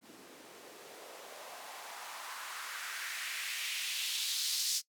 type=noise with band-pass filter sweep; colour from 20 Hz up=blue; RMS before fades=-40 dBFS; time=0.01-4.82 s; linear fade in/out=50 ms; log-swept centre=250 to 5100 Hz; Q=2; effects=noise-tail reverb RT60 0.1 s tail -20 dB re dry